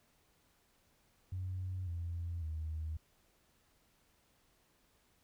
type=tone with pitch steps; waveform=sine; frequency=92.5 / 85.31 / 78.69 Hz; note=F#2 / F2 / D#2; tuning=0 / -40 / +20 cents; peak=-36 dBFS; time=1.32-2.97 s; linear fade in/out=5 ms; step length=550 ms; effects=tanh soft clip ceiling -32 dBFS + pink hiss -72 dBFS RMS until 5.23 s

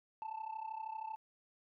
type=tone with amplitude modulation; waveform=sine; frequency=880 Hz; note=A5; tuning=in tune; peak=-35 dBFS; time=0.22-1.16 s; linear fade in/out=0 ms; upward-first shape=sine; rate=32.8 Hz; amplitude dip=85%; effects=tanh soft clip ceiling -37 dBFS

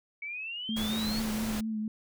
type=exponential sweep; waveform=sine; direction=up; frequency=2245 to 4435 Hz; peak=-35 dBFS; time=0.22-1.2 s; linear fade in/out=5 ms
type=tone with vibrato; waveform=sine; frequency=217.9 Hz; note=A3; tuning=17 cents flat; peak=-30 dBFS; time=0.69-1.88 s; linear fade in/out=2 ms; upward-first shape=triangle; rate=4.3 Hz; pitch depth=39 cents each way
type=noise; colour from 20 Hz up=pink; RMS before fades=-37 dBFS; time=0.76-1.61 s; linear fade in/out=10 ms
effects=none

